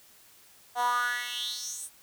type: tone with high-pass filter sweep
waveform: 10% pulse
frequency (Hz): 243.2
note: B3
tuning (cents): -26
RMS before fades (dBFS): -31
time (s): 0.75-1.9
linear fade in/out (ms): 50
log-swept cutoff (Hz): 750 to 9600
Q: 5.4
effects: white hiss -57 dBFS RMS until 2.02 s